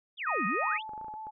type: exponential two-way sweep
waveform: sine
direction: down then up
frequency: 3729 to 174.61 to 3729 Hz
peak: -32 dBFS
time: 0.17-0.83 s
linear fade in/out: 50 ms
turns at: 0.46 s
type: harmonic tone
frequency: 622.3 Hz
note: D#5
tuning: in tune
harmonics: 2 / 3 / 4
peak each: -30 / -34 / -36 dBFS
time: 0.26-0.78 s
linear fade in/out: 20 ms
type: tone with vibrato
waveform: sine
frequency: 865 Hz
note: A5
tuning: 30 cents flat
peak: -38 dBFS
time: 0.61-1.31 s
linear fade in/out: 20 ms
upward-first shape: square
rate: 5.4 Hz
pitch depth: 17 cents each way
type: clicks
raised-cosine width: 1 ms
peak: -35 dBFS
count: 8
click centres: 0.893 / 0.935 / 0.978 / 1.013 / 1.045 / 1.083 / 1.139 / 1.269 s
effects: none